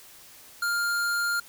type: tone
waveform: square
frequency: 1403 Hz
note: F6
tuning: 8 cents sharp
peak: -25 dBFS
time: 0.62-1.4 s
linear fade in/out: 5 ms
effects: white hiss -50 dBFS RMS until 1.48 s